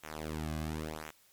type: tone with flanger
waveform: sawtooth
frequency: 77.78 Hz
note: D#2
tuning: in tune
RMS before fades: -39 dBFS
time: 0.03-1.11 s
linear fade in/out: 10 ms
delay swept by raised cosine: 0.21 to 2.21 ms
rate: 0.94 Hz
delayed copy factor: -1
effects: white hiss -65 dBFS RMS until 1.32 s + MP3 96 kbps